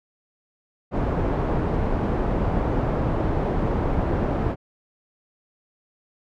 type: low-pass noise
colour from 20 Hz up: pink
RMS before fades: -23 dBFS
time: 0.91-4.56 s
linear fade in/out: 50 ms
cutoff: 810 Hz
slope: 12 dB/octave
effects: none